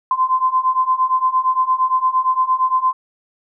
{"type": "beating tone pair", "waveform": "sine", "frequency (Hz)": [1028, 1036.7], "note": ["C6", "C6"], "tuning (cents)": [-31, -16], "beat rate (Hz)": 8.7, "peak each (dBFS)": [-18, -16], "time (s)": [0.11, 2.93], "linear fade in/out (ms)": 2, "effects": []}